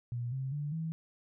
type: tone with pitch steps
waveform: sine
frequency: 120.4 / 132.82 / 146.53 / 161.65 Hz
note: B2 / C3 / D3 / E3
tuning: -44 / +26 / -4 / -34 cents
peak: -33 dBFS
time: 0.12-0.92 s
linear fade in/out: 0 ms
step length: 200 ms
effects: none